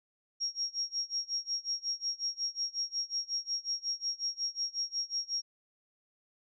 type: tone with tremolo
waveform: sine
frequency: 5588 Hz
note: F8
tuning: in tune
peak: -29 dBFS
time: 0.4-5.42 s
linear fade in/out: 20 ms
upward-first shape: sine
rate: 5.5 Hz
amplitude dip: 95%
effects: none